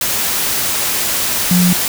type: tone in noise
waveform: sine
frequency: 178.8 Hz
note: F3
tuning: 41 cents sharp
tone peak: -9 dBFS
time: 1.51-1.73 s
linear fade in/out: 2 ms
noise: white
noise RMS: -17 dBFS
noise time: 0.01-1.88 s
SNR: +5 dB
effects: none